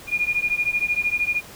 sine beating tone pair, 2425 / 2438 Hz, D#7 / D#7, -45 / -36 cents, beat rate 13 Hz, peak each -23 dBFS, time 0.07-1.42 s, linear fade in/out 50 ms, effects pink hiss -42 dBFS RMS until 1.55 s

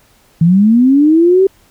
sine linear sweep, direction up, 158.7 to 392 Hz, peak -5 dBFS, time 0.41-1.47 s, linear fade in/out 5 ms, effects pink hiss -50 dBFS RMS until 1.7 s

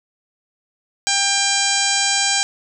harmonic tone with a mistuned harmonic, 795 Hz, G5, 24 cents sharp, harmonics 1 / 2 / 3 / 4 / 5 / 6 / 7 / 8 / 9 / 10, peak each -25 / -25 / -25 / -25 / -25 / -25 / -25 / -25 / -25 / -25 dBFS, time 1.07-2.43 s, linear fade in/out 0 ms, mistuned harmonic 8, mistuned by +30 cents, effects none

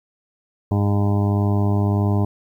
harmonic tone, 101.6 Hz, G#2, 38 cents flat, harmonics 1 / 2 / 3 / 4 / 6 / 7 / 8 / 9 / 10, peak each -17 / -23 / -27 / -29 / -33 / -34 / -35 / -36 / -37 dBFS, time 0.71-2.25 s, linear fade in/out 5 ms, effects 9-bit

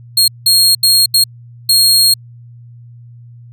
sawtooth tone bursts at uneven times, 4260 Hz, C8, 30 cents sharp, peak -4 dBFS, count 5, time 0.17-0.28 / 0.46-0.75 / 0.83-1.06 / 1.14-1.24 / 1.69-2.14 s, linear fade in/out 5 ms, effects added 119 Hz sine -34 dBFS peak until 3.52 s

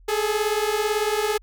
sawtooth beating tone pair, 415.3 / 433.3 Hz, G#4 / A4, 0 / -27 cents, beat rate 18 Hz, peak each -20 dBFS, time 0.08-1.38 s, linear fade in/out 10 ms, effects added 42 Hz sine -47 dBFS peak until 1.42 s

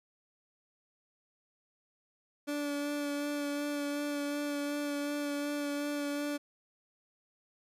30% pulse tone with vibrato, 289.5 Hz, D4, 25 cents flat, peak -30 dBFS, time 2.47-6.38 s, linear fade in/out 20 ms, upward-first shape sine, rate 2.7 Hz, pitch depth 15 cents each way, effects resampled to 32000 Hz

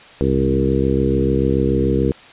harmonic tone with a mistuned harmonic, 66.9 Hz, C2, 39 cents sharp, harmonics 1 / 2 / 3 / 4 / 5 / 6 / 7, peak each -22 / -22 / -22 / -22 / -22 / -22 / -22 dBFS, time 0.21-2.12 s, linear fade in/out 0 ms, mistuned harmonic 2, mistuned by -20 cents, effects white hiss -42 dBFS RMS until 2.32 s + resampled to 8000 Hz

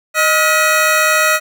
square tone cluster, 620 / 1275 / 1428 / 1934 / 2512 Hz, D#5 / D#6 / F6 / B6 / D#7, -6 / +42 / +38 / -37 / +16 cents, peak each -18 dBFS, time 0.14-1.4 s, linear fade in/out 50 ms, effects none

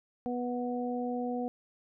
harmonic tone, 245.4 Hz, B3, 11 cents flat, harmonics 1 / 2 / 3, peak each -33 / -36 / -38 dBFS, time 0.26-1.48 s, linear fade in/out 0 ms, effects none

